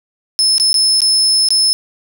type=tone with dropouts; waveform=35% pulse; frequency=5230 Hz; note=E8; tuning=15 cents flat; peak=-7 dBFS; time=0.39-1.73 s; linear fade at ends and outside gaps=0 ms; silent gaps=0.581-0.599 / 0.73-0.742 / 1.005-1.018 / 1.487-1.505 s; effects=none